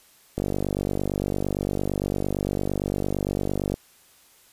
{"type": "click train", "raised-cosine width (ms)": 2, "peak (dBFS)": -12, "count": 165, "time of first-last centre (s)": [0.38, 3.741], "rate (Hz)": 48.8, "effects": ["white hiss -56 dBFS RMS until 4.52 s", "resampled to 32000 Hz"]}